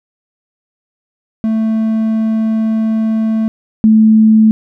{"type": "tone pair in turn", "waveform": ["triangle", "sine"], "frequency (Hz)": [221.1, 218.7], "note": ["A3", "A3"], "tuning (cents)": [9, -10], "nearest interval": "unison", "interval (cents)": 19, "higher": "first", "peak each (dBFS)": [-9, -4], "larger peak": "second", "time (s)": [[1.44, 3.48], [3.84, 4.51]], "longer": "first", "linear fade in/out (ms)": 0, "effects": []}